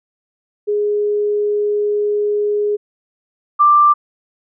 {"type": "tone pair in turn", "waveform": "sine", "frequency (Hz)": [415.3, 1180.8], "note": ["G#4", "D6"], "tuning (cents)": [0, 9], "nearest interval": "octave + tritone", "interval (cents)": 1809, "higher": "second", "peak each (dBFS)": [-14, -7], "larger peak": "second", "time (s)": [[0.67, 2.77], [3.59, 3.94]], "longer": "first", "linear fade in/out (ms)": 20, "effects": []}